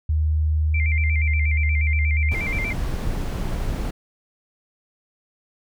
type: tone with pitch glide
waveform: sine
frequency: 77.2 to 75.52 Hz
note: D#2 to D2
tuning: -13 to +49 cents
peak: -17 dBFS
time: 0.09-2.33 s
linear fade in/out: 5 ms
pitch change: -38 cents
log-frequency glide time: 1.1-1.39 s
type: tone with vibrato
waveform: sine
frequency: 2217 Hz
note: C#7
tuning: in tune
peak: -25 dBFS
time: 0.74-2.73 s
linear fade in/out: 5 ms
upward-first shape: square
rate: 8.4 Hz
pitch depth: 93 cents each way
type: noise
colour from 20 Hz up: brown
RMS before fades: -25 dBFS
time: 2.31-3.91 s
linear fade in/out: 10 ms
effects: none